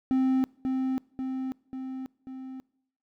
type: tone with echo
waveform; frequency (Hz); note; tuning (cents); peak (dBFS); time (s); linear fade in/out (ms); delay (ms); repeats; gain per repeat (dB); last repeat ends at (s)
triangle; 261.6; C4; 0; -19; 0.11-0.44; 0; 540; 4; -4; 2.6
effects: noise-tail reverb RT60 0.7 s tail -24 dB re dry